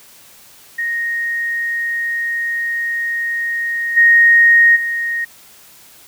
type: tone with level steps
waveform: sine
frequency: 1864.7 Hz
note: A#6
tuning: in tune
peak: -17 / -6 / -17 dBFS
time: 0.78-5.25 s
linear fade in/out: 10 ms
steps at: 3.96 / 4.75 s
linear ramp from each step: 20 ms
effects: white hiss -44 dBFS RMS until 6.07 s